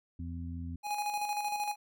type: harmonic tone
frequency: 84.7 Hz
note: E2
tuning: 48 cents sharp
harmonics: 1 / 2 / 3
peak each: -38 / -45 / -43 dBFS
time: 0.19-0.76 s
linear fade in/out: 5 ms
type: tone with tremolo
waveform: square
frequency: 830.6 Hz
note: G#5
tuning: in tune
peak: -31 dBFS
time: 0.83-1.76 s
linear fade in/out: 50 ms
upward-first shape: square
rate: 13 Hz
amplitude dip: 45%
effects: none